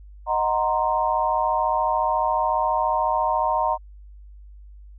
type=chord; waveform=sine; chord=C half-diminished seventh; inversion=first; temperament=equal; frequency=622.3 / 740 / 932.3 / 1046.5 Hz; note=Eb5 / Gb5 / Bb5 / C6; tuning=0 / 0 / 0 / 0 cents; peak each=-26 / -26 / -22 / -26 dBFS; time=0.26-3.78 s; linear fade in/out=50 ms; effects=added 50 Hz sine -41 dBFS peak until 4.98 s